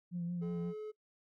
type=tone with vibrato; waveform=sine; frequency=173.6 Hz; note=F3; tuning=10 cents flat; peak=-34 dBFS; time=0.11-0.74 s; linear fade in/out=50 ms; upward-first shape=sine; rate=5.6 Hz; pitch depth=31 cents each way
type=tone; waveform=triangle; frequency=428.1 Hz; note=A4; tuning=47 cents flat; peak=-38 dBFS; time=0.41-0.92 s; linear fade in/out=20 ms
effects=noise-tail reverb RT60 0.1 s tail -23 dB re dry + tanh soft clip ceiling -31 dBFS